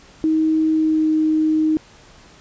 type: tone with pitch glide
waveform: sine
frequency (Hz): 315.7 to 312.3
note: D#4 to D#4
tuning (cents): +25 to +7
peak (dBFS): -14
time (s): 0.24-1.77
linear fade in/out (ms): 0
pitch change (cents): -18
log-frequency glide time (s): 0.7-1.08
effects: pink hiss -47 dBFS RMS until 2.4 s + resampled to 16000 Hz